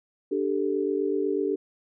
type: chord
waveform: sine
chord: D suspended fourth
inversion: none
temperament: equal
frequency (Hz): 293.7 / 392 / 440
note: D4 / G4 / A4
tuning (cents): 0 / 0 / 0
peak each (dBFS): -29 / -26 / -29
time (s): 0.31-1.56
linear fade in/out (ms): 10
effects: none